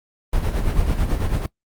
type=noise with tremolo; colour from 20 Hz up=brown; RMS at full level=-18 dBFS; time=0.33-1.46 s; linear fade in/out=2 ms; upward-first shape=sine; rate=9.1 Hz; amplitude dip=55%; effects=noise-tail reverb RT60 0.1 s tail -19 dB re dry + Opus 32 kbps